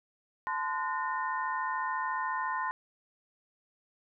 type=tone cluster; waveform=sine; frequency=875 / 1029 / 1454 / 1822 Hz; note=A5 / C6 / F#6 / A#6; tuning=-10 / -29 / -31 / -40 cents; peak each=-37 / -32 / -40 / -38 dBFS; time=0.47-2.71 s; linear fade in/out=0 ms; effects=none